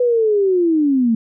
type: linear sweep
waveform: sine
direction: down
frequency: 499 to 219 Hz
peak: -12 dBFS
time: 0-1.15 s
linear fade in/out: 5 ms
effects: none